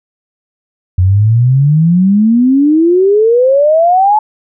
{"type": "exponential sweep", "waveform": "sine", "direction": "up", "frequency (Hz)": [88.7, 869], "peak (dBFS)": -5, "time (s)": [0.98, 4.19], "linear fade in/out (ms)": 5, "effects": []}